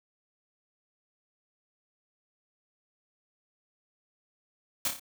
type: noise with echo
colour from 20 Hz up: white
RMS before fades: -28 dBFS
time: 4.85-4.88 s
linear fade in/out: 2 ms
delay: 29 ms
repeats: 4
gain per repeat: -5 dB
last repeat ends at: 4.996 s
effects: none